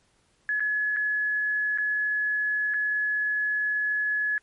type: tone with dropouts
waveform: sine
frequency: 1699 Hz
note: G#6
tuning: 39 cents sharp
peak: -23 dBFS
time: 0.49-4.38 s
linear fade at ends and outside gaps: 1 ms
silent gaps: 0.597-0.604 / 0.963-0.968 / 1.776-1.784 / 2.738-2.742 s
effects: pink hiss -66 dBFS RMS until 4.42 s + MP3 48 kbps